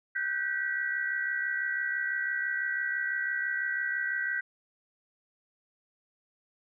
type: tone cluster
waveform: sine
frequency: 1493 / 1559 / 1940 Hz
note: F#6 / G6 / B6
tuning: +15 / -10 / -31 cents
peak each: -36 / -31 / -33 dBFS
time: 0.15-4.41 s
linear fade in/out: 10 ms
effects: none